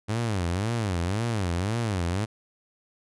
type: tone with vibrato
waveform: sawtooth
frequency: 100.3 Hz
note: G2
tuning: 40 cents sharp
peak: -21 dBFS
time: 0.08-2.26 s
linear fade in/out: 20 ms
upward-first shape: sine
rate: 1.9 Hz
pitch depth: 290 cents each way
effects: resampled to 24000 Hz

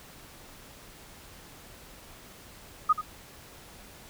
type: tone with echo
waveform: sine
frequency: 1244.5 Hz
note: D#6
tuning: in tune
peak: -17 dBFS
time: 2.89-2.93 s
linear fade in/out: 10 ms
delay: 85 ms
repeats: 1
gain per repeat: -12 dB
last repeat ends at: 3.015 s
effects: pink hiss -50 dBFS RMS until 4.09 s

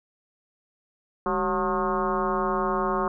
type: tone with frequency modulation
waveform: sine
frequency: 730 Hz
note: F#5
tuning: 24 cents flat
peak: -22 dBFS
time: 1.26-3.08 s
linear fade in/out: 2 ms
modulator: 175 Hz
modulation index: 3.1
effects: none

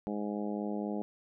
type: harmonic tone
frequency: 103.83 Hz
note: G#2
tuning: in tune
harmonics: 2 / 3 / 4 / 5 / 6 / 7 / 8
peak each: -35 / -39 / -41 / -43 / -45 / -46 / -47 dBFS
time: 0.07-1.02 s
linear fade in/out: 0 ms
effects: none

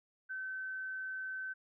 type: tone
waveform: sine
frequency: 1532 Hz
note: G6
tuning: 40 cents flat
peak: -38 dBFS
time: 0.29-1.54 s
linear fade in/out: 20 ms
effects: none

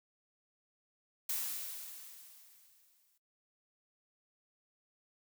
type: noise with exponential decay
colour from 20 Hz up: blue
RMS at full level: -35 dBFS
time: 1.29-3.18 s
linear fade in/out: 5 ms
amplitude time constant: 410 ms
effects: noise-tail reverb RT60 0.1 s tail -17 dB re dry

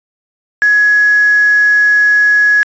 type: tone with quantisation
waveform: sine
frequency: 1679 Hz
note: G#6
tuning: 18 cents sharp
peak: -6 dBFS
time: 0.62-2.63 s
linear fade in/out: 0 ms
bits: 4
effects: resampled to 16000 Hz

